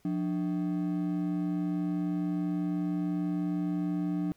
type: ring-modulated tone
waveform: triangle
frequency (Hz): 236.9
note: A#3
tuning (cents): +28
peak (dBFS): -23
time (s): 0.05-4.32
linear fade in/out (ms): 0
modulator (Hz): 60
effects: pink hiss -67 dBFS RMS until 4.36 s